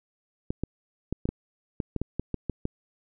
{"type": "clicks", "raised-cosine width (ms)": 3, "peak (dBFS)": -15, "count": 12, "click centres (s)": [0.505, 0.636, 1.126, 1.255, 1.29, 1.802, 1.963, 2.016, 2.196, 2.343, 2.497, 2.654], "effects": []}